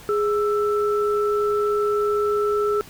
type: tone pair together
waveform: sine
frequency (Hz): 415.3 / 1324.2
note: G#4 / E6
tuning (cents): 0 / +7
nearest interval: octave + minor sixth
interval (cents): 2007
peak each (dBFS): -19 / -25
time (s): 0.09-2.81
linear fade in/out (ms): 0
effects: pink hiss -44 dBFS RMS until 2.89 s